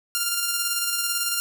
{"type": "tone with tremolo", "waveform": "5% pulse", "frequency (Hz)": 1396.9, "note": "F6", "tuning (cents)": 0, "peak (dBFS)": -10, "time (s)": [0.15, 1.4], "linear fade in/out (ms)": 0, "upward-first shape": "square", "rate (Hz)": 18, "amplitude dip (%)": 30, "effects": []}